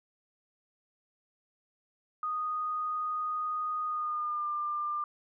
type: tone with pitch glide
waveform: sine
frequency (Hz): 1239 to 1194.7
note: D#6 to D6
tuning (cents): -8 to +29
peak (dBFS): -30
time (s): 2.23-5.04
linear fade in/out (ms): 2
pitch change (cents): -63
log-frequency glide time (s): 3.85-4.5
effects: none